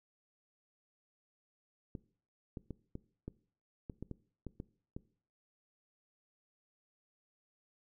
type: clicks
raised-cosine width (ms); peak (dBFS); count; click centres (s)
3; -29; 11; 1.952 / 2.572 / 2.707 / 2.954 / 3.28 / 3.898 / 4.026 / 4.113 / 4.467 / 4.601 / 4.965
effects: noise-tail reverb RT60 0.5 s tail -20 dB re dry